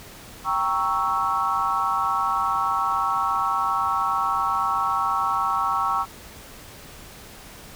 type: chord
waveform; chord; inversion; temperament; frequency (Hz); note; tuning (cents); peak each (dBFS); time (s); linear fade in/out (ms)
sine; G diminished seventh; none; equal; 784 / 932.3 / 1108.7 / 1318.5; G5 / Bb5 / Db6 / Fb6; 0 / 0 / 0 / 0; -28 / -28 / -24 / -25; 0.44-6.06; 50
effects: pink hiss -43 dBFS RMS until 7.75 s